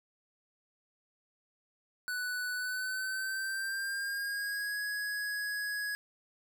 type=tone with pitch glide; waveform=square; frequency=1487 to 1669.1 Hz; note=F#6 to G#6; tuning=+8 to +8 cents; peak=-34 dBFS; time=2.08-5.95 s; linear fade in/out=0 ms; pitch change=+200 cents; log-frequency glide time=2.54-4.79 s; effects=none